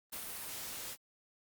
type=noise with ADSR envelope; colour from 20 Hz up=white; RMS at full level=-41 dBFS; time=0.12-0.97 s; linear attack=13 ms; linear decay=77 ms; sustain=-2 dB; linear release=56 ms; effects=Opus 32 kbps